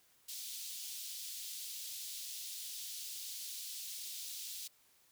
pink high-pass noise, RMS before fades -45 dBFS, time 0.28-4.68 s, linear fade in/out 10 ms, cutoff 3500 Hz, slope 24 dB/octave, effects white hiss -69 dBFS RMS until 5.11 s

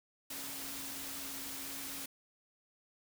sine tone in noise, 274 Hz, C#4, 20 cents flat, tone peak -52 dBFS, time 0.3-2.06 s, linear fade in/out 5 ms, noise white, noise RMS -43 dBFS, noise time 0.3-2.06 s, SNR -12 dB, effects none

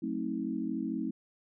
sine chord, F# diminished seventh, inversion none, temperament just, 185 / 222 / 266.4 / 319.7 Hz, F#3 / A3 / C4 / Eb4, 0 / +16 / +31 / +47 cents, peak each -40 / -36 / -36 / -36 dBFS, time 0.02-1.11 s, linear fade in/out 10 ms, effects none

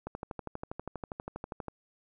click train, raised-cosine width 1 ms, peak -23 dBFS, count 21, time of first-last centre 0.07-1.683 s, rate 12.4 Hz, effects none

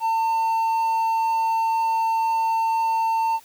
triangle tone, 901 Hz, A5, 41 cents sharp, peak -17 dBFS, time 0-3.4 s, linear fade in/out 50 ms, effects white hiss -51 dBFS RMS until 3.44 s

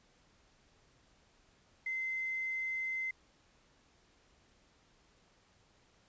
sine tone with quantisation, 2067 Hz, C7, 22 cents flat, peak -34 dBFS, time 1.86-3.11 s, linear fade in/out 5 ms, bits 10, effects pink hiss -68 dBFS RMS until 6.08 s + resampled to 16000 Hz

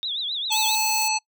sine tone with vibrato, 3630 Hz, A#7, 47 cents flat, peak -25 dBFS, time 0.03-0.75 s, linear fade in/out 0 ms, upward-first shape triangle, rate 7.5 Hz, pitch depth 190 cents each way
harmonic tone, 868 Hz, A5, 24 cents flat, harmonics 1 / 3 / 5 / 7 / 9, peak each -25 / -27 / -27 / -30 / -30 dBFS, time 0.5-1.19 s, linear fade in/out 20 ms
violet noise, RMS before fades -30 dBFS, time 0.52-1.08 s, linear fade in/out 2 ms
effects noise-tail reverb RT60 0.1 s tail -24 dB re dry

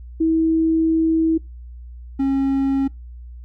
sine / triangle tone pair in turn, 323.3 / 271.9 Hz, E4 / C#4, -34 / -33 cents, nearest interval minor third, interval 299 cents, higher first, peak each -14 dBFS, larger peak neither, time 0.2-1.38 / 2.19-2.88 s, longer first, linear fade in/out 10 ms, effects noise-tail reverb RT60 0.2 s tail -24 dB re dry + added 60 Hz sine -34 dBFS peak until 3.44 s

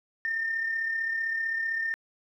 sine tone with amplitude modulation, 1811 Hz, A6, 49 cents sharp, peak -24 dBFS, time 0.25-1.94 s, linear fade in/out 0 ms, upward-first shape sine, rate 35.6 Hz, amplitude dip 45%, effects tanh soft clip ceiling -21 dBFS + 11-bit

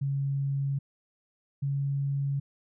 sine tone pair in turn, 138.59 / 139.47 Hz, C#3 / C#3, 0 / +11 cents, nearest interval unison, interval 11 cents, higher second, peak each -26 dBFS, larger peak neither, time 0.01-0.79 / 1.62-2.4 s, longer neither, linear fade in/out 10 ms, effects none

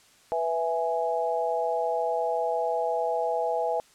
sine chord, E major, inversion second, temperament equal, 493.9 / 659.3 / 830.6 Hz, B4 / E5 / G#5, 0 / 0 / 0 cents, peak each -29 / -28 / -29 dBFS, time 0.32-3.8 s, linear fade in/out 0 ms, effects white hiss -58 dBFS RMS until 3.94 s + low-pass 9000 Hz 12 dB/octave

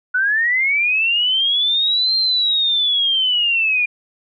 sine linear two-way sweep, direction up then down, 1461 to 4186 to 2406 Hz, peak -14 dBFS, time 0.14-3.86 s, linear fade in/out 10 ms, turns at 2.16 s, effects none

